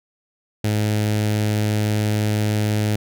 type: tone with notch filter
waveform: sawtooth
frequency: 106.1 Hz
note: G#2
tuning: 38 cents sharp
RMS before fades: -20 dBFS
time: 0.64-2.96 s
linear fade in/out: 5 ms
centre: 1100 Hz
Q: 1.4
effects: none